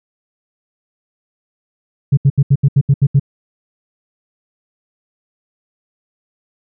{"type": "tone bursts", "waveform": "sine", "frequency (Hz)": 138.59, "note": "C#3", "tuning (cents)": 0, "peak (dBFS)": -5, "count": 9, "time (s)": [2.12, 3.197], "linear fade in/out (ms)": 10, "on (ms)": 53, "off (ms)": 75, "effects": ["tanh soft clip ceiling -3 dBFS"]}